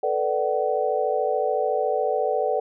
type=chord; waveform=sine; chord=B minor seventh; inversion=third; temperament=equal with one note detuned; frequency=440 / 493.9 / 587.3 / 755.1 Hz; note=A4 / B4 / D5 / F#5; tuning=0 / 0 / 0 / +35 cents; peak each=-26 dBFS; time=0.03-2.6 s; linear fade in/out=5 ms; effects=none